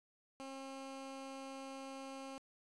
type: tone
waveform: 15% pulse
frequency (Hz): 269.2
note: C4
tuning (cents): +49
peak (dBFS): -40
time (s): 0.4-2.38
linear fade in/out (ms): 0
effects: resampled to 22050 Hz + 11-bit